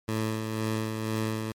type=tone with tremolo; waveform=15% pulse; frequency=110 Hz; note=A2; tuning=in tune; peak=-20 dBFS; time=0.08-1.52 s; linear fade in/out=5 ms; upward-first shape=sine; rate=2 Hz; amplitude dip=40%; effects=MP3 64 kbps